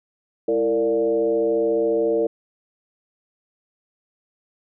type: tone with frequency modulation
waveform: sine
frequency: 457.1 Hz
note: A#4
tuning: 34 cents flat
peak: -17 dBFS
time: 0.48-2.27 s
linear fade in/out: 5 ms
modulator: 124 Hz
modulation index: 0.96
effects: none